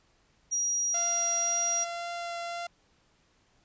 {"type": "tone", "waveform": "sine", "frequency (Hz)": 5740, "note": "F8", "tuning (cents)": 47, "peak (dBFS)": -26, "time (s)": [0.51, 1.85], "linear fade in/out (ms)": 20}
{"type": "tone with vibrato", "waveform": "sawtooth", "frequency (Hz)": 688, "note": "F5", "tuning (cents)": -26, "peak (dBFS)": -30, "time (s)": [0.94, 2.67], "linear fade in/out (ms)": 5, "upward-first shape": "triangle", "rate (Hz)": 1.9, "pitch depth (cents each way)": 8}
{"effects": ["pink hiss -67 dBFS RMS until 3.64 s", "resampled to 16000 Hz"]}